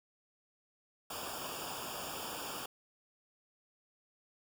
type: noise with comb filter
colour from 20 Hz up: pink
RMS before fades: -42 dBFS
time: 1.1-2.66 s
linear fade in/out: 5 ms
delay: 0.49 ms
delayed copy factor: -0.95
effects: none